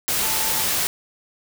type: tone in noise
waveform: sine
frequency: 880 Hz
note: A5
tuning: in tune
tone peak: -32 dBFS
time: 0.23-0.63 s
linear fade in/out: 0 ms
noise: white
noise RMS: -22 dBFS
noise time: 0.08-0.87 s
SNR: -13 dB
effects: none